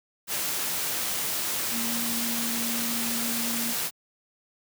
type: tone in noise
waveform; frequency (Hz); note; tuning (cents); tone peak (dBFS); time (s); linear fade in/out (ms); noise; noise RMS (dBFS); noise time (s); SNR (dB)
sine; 233.1; A#3; 0; -32; 1.7-3.75; 50; white; -29; 0.27-3.91; -6
effects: high-pass 100 Hz 12 dB/octave